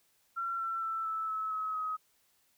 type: tone with pitch steps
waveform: sine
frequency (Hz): 1362 / 1345.6 / 1329.4 / 1313.3 / 1297.5 / 1281.8 / 1266.4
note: F6 / E6 / E6 / E6 / E6 / E6 / D#6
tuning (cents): -44 / +35 / +14 / -7 / -28 / -49 / +30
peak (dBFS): -32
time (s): 0.36-1.97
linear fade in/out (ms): 20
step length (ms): 230
effects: white hiss -71 dBFS RMS until 2.57 s